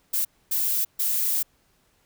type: noise bursts at uneven times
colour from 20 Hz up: violet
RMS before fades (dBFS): -24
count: 3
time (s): 0.13-0.25 / 0.51-0.85 / 0.99-1.43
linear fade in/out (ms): 10
effects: pink hiss -65 dBFS RMS until 2.05 s